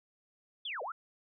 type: linear two-way sweep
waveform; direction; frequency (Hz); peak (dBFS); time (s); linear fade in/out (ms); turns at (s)
sine; down then up; 3587 to 436.5 to 1436; -36; 0.65-0.92; 5; 0.82
effects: none